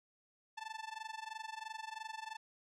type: tone with amplitude modulation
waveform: sawtooth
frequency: 880 Hz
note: A5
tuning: in tune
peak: -36 dBFS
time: 0.57-2.37 s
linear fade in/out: 10 ms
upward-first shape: sine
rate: 23 Hz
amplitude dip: 90%
effects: low-pass 6000 Hz 12 dB/octave